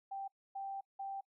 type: tone bursts at uneven times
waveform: sine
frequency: 784 Hz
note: G5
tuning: in tune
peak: -39 dBFS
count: 3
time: 0.11-0.28 / 0.55-0.81 / 0.99-1.21 s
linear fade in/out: 10 ms
effects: noise-tail reverb RT60 0.1 s tail -24 dB re dry